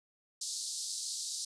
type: band-pass noise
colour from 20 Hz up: pink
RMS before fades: -39 dBFS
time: 0.41-1.45 s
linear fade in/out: 5 ms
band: 4100 to 9400 Hz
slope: 48 dB/octave
effects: none